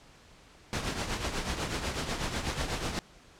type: noise with tremolo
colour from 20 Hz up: pink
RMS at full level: -30 dBFS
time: 0.73-2.99 s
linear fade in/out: 0 ms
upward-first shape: triangle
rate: 8.1 Hz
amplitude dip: 65%
effects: pink hiss -56 dBFS RMS until 3.39 s + low-pass 7000 Hz 12 dB/octave